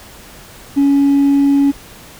triangle tone with hard clipping, 280.1 Hz, C#4, 18 cents sharp, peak -8 dBFS, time 0.76-1.72 s, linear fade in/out 20 ms, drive 2 dB, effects pink hiss -38 dBFS RMS until 2.19 s

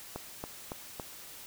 click train, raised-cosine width 1 ms, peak -23 dBFS, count 4, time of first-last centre 0.16-0.998 s, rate 3.58 Hz, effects white hiss -48 dBFS RMS until 1.46 s

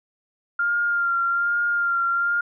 sine tone with vibrato, 1396.9 Hz, F6, in tune, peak -19 dBFS, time 0.59-2.41 s, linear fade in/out 5 ms, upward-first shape sine, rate 1.2 Hz, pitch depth 24 cents each way, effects none

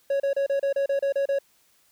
triangle tone bursts, 554.4 Hz, C#5, in tune, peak -19 dBFS, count 10, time 0.1-1.388 s, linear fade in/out 5 ms, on 100 ms, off 32 ms, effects white hiss -63 dBFS RMS until 1.91 s

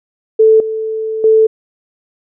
sine tone with level steps, 440 Hz, A4, in tune, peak -4 / -16 / -5 dBFS, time 0.39-1.47 s, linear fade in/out 10 ms, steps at 0.6 / 1.24 s, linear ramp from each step 2 ms, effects none

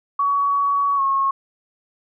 sine tone with pitch glide, 1127 to 1089.9 Hz, C#6 to C#6, +28 to -30 cents, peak -16 dBFS, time 0.19-1.31 s, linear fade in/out 5 ms, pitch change -58 cents, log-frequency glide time 0.96-1.01 s, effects none

